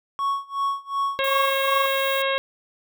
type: tone with tremolo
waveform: triangle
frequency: 1108.7 Hz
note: C#6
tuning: in tune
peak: -18 dBFS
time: 0.19-1.86 s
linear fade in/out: 0 ms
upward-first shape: sine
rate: 2.7 Hz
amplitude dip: 95%
type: harmonic tone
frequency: 542 Hz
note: C#5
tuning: 39 cents flat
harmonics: 1 / 2 / 3 / 4 / 5 / 6 / 7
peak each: -24 / -27 / -29 / -30 / -31 / -32 / -32 dBFS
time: 1.19-2.38 s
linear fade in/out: 0 ms
type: noise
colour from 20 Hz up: violet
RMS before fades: -35 dBFS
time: 1.24-2.22 s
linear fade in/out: 2 ms
effects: none